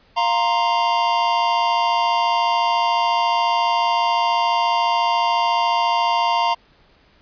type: chord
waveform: square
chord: F suspended fourth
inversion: none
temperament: equal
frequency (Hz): 698.5 / 932.3 / 1046.5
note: F5 / Bb5 / C6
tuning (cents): 0 / 0 / 0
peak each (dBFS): -23 / -19 / -24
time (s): 0.16-6.55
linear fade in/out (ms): 20
effects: pink hiss -55 dBFS RMS until 7.21 s + resampled to 11025 Hz